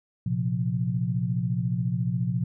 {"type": "chord", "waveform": "sine", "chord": "Bb suspended second", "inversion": "none", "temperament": "equal with one note detuned", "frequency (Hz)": [116.54, 130.81, 175.93], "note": ["Bb2", "C3", "F3"], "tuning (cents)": [0, 0, 13], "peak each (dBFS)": -28, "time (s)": [0.26, 2.44], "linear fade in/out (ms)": 5, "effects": []}